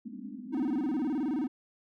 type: band-pass noise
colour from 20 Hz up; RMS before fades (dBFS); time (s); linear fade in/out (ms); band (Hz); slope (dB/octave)
pink; -42; 0.05-1.1; 10; 200 to 290; 96
type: tone with vibrato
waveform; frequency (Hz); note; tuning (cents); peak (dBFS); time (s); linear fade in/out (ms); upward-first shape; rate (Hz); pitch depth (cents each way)
triangle; 279.6; C#4; +15; -26; 0.52-1.48; 20; square; 19; 190
effects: none